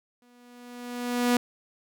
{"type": "tone with exponential growth", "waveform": "sawtooth", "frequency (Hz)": 243.8, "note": "B3", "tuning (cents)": -22, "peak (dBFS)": -15, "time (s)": [0.22, 1.37], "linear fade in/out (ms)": 2, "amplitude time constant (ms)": 250, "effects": []}